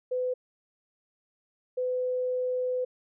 sine tone pair in turn, 504 / 504 Hz, B4 / B4, +35 / +35 cents, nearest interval unison, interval 0 cents, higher neither, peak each -26 dBFS, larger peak neither, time 0.11-0.34 / 1.77-2.85 s, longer second, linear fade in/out 10 ms, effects none

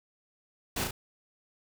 pink noise with echo, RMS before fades -32 dBFS, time 0.76-0.84 s, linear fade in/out 5 ms, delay 35 ms, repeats 2, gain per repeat -3 dB, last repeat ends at 0.91 s, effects none

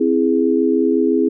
sine chord, C augmented, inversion none, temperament equal, 261.6 / 329.6 / 415.3 Hz, C4 / E4 / G#4, 0 / 0 / 0 cents, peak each -17 dBFS, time 0-1.29 s, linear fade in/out 10 ms, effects none

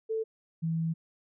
sine tone pair in turn, 443.2 / 163.35 Hz, A4 / E3, +13 / -15 cents, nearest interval octave + perfect fourth, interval 1728 cents, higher first, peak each -28 / -27 dBFS, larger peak second, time 0.09-0.24 / 0.62-0.94 s, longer second, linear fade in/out 20 ms, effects none

